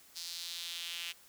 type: tone with high-pass filter sweep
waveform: sawtooth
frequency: 170.8 Hz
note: F3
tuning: 38 cents flat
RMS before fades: -42 dBFS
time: 0.15-1.13 s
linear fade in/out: 20 ms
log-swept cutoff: 4700 to 2800 Hz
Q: 2.9
effects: white hiss -60 dBFS RMS until 1.28 s